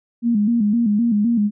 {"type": "tone with vibrato", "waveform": "sine", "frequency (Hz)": 220.8, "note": "A3", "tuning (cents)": 6, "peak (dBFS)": -14, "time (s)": [0.22, 1.51], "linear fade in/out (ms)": 50, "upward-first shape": "square", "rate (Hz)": 3.9, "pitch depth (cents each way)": 110, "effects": []}